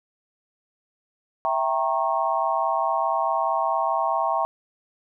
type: chord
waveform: sine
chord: E diminished seventh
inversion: none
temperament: equal with one note detuned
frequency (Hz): 659.3 / 784 / 932.3 / 1089.7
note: E5 / G5 / Bb5 / Db6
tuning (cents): 0 / 0 / 0 / -30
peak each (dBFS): -26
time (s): 1.45-4.45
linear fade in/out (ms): 0
effects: none